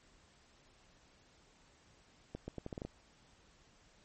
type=accelerating click train; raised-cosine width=2 ms; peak=-28 dBFS; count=8; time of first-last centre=2.35-2.85 s; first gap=130 ms; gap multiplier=0.79; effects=pink hiss -66 dBFS RMS until 4.04 s + MP3 32 kbps